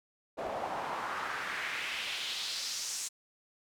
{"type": "noise with band-pass filter sweep", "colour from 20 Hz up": "pink", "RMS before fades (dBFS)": -37, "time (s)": [0.37, 3.09], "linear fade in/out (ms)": 20, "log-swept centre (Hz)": [600, 7300], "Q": 2.2, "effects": []}